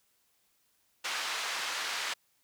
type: band-pass noise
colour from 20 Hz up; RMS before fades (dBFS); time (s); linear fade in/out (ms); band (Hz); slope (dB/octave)
pink; -35; 1.04-2.14; 10; 1200 to 5500; 12
effects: white hiss -72 dBFS RMS until 2.43 s

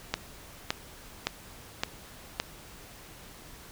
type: click train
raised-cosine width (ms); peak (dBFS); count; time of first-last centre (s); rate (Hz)
0.2; -9; 5; 0.14-2.4; 1.77
effects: pink hiss -49 dBFS RMS until 3.71 s

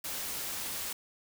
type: noise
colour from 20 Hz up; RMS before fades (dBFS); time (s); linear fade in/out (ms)
white; -37; 0.04-0.93; 5
effects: none

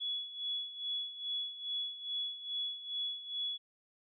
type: tone with tremolo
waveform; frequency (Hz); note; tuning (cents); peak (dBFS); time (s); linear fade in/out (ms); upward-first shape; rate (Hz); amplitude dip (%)
sine; 3388; G#7; +34; -33; 0-3.58; 20; sine; 2.4; 75
effects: none

